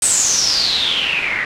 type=noise with low-pass filter sweep; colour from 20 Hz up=white; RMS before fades=-17 dBFS; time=0.02-1.45 s; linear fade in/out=2 ms; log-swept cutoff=8500 to 1900 Hz; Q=9.7; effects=none